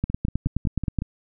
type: two click trains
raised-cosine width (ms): 5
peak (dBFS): -15 / -10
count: 6 / 10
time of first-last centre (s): 0.1-1.021 / 0.04-0.987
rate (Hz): 5.43 / 9.5
effects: none